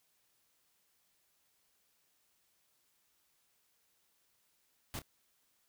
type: noise with echo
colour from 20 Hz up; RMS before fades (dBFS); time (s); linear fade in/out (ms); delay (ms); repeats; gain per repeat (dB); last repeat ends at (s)
pink; -41; 4.94-4.99; 0; 28; 1; -13; 5.018
effects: white hiss -75 dBFS RMS until 5.68 s